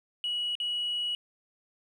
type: tone with dropouts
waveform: sine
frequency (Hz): 2925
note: F#7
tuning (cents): -21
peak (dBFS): -27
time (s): 0.24-1.15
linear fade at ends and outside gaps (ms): 1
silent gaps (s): 0.553-0.601
effects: tanh soft clip ceiling -25 dBFS + 10-bit